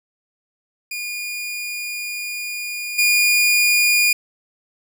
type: tone with level steps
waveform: sawtooth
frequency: 2433 Hz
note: D#7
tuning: 39 cents flat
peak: -22 / -10 dBFS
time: 0.91-4.13 s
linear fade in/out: 5 ms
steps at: 2.98 s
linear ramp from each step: 10 ms
effects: none